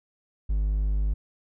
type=tone; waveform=triangle; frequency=51 Hz; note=G#1; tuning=31 cents flat; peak=-20 dBFS; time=0.49-1.14 s; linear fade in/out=10 ms; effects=none